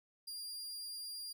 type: tone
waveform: sawtooth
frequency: 4803 Hz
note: D8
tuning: 38 cents sharp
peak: -40 dBFS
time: 0.27-1.33 s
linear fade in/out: 10 ms
effects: none